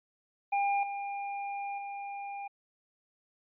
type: tone with level steps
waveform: square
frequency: 802 Hz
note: G5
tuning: 39 cents sharp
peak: -27 / -35 / -38 dBFS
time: 0.52-2.48 s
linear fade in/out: 10 ms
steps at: 0.83 / 1.78 s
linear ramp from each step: 2 ms
effects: resampled to 8000 Hz